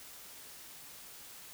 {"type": "silence", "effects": ["white hiss -51 dBFS RMS until 1.53 s"]}